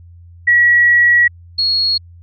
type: tone pair in turn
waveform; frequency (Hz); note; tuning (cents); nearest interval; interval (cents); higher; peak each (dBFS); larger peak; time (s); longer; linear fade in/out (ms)
sine; 1923 / 4317; B6 / C#8; -47 / -47; octave + major second; 1400; second; -7 / -12; first; 0.47-1.28 / 1.58-1.98; first; 10
effects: added 86 Hz sine -37 dBFS peak until 2.22 s